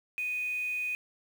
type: tone with quantisation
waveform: sine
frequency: 2489 Hz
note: D#7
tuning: in tune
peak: -30 dBFS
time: 0.18-0.95 s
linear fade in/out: 0 ms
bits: 8
effects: none